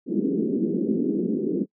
pink band-pass noise, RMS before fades -24 dBFS, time 0.06-1.66 s, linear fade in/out 50 ms, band 190 to 410 Hz, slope 48 dB/octave, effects noise-tail reverb RT60 0.1 s tail -24 dB re dry

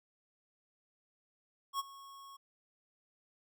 square tone with ADSR envelope, 1100 Hz, C#6, 14 cents flat, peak -32 dBFS, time 1.73-2.37 s, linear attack 63 ms, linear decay 26 ms, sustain -19 dB, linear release 11 ms, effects none

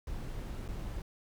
brown noise with dropouts, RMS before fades -39 dBFS, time 0.07-1.02 s, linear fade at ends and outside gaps 2 ms, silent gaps 0.68-0.686 s, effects none

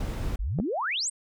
brown noise, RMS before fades -30 dBFS, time 0-0.36 s, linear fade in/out 5 ms
sine exponential sweep, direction up, 38.89 to 8970 Hz, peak -26 dBFS, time 0.39-1.1 s, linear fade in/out 10 ms
clicks, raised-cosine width 2 ms, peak -17 dBFS, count 2, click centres 0.588 / 0.6 s
effects none

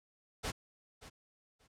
pink noise with echo, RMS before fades -37 dBFS, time 0.43-0.52 s, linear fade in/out 20 ms, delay 580 ms, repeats 2, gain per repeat -15 dB, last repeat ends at 1.68 s, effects low-pass 9000 Hz 12 dB/octave

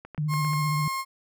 clicks, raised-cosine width 0.5 ms, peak -26 dBFS, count 6, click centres 0.05 / 0.147 / 0.178 / 0.338 / 0.448 / 0.534 s
sine tone with vibrato, 151 Hz, D3, 48 cents sharp, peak -24 dBFS, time 0.18-0.88 s, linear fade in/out 2 ms, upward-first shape triangle, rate 15 Hz, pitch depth 59 cents each way
35% pulse tone, 1070 Hz, C6, 38 cents sharp, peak -26 dBFS, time 0.28-1.05 s, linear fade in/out 50 ms
effects none

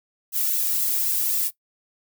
violet noise with flanger, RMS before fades -23 dBFS, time 0.32-1.51 s, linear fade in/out 50 ms, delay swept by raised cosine 1.3 to 1.98 ms, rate 3.9 Hz, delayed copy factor -0.95, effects noise-tail reverb RT60 0.1 s tail -17 dB re dry

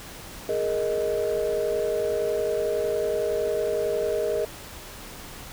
sine chord, Ab suspended second, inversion none, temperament equal, 415.3 / 466.2 / 622.3 Hz, Ab4 / Bb4 / Eb5, 0 / 0 / 0 cents, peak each -26 dBFS, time 0.49-4.45 s, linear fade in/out 2 ms, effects tanh soft clip ceiling -17 dBFS + pink hiss -41 dBFS RMS until 5.52 s

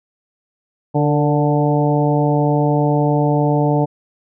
harmonic tone with a mistuned harmonic, 146.83 Hz, D3, in tune, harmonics 1 / 2 / 3 / 4 / 5 / 6, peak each -16 / -19 / -21 / -22 / -23 / -24 dBFS, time 0.94-3.86 s, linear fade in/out 20 ms, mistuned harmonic 3, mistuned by +38 cents, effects none

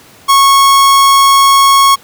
45% pulse tone, 1100 Hz, C#6, 14 cents flat, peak -4 dBFS, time 0.28-1.96 s, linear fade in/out 20 ms, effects pink hiss -40 dBFS RMS until 2.03 s + high-pass 100 Hz 12 dB/octave

